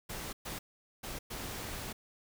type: noise bursts at uneven times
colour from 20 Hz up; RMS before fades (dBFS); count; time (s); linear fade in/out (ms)
pink; -41; 4; 0.09-0.33 / 0.45-0.59 / 1.03-1.19 / 1.3-1.93; 10
effects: none